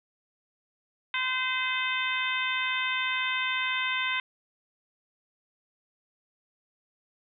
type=harmonic tone; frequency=514 Hz; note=C5; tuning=31 cents flat; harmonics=2 / 3 / 4 / 5 / 6 / 7; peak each=-34 / -33 / -31 / -33 / -36 / -36 dBFS; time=1.14-4.2 s; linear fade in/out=2 ms; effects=none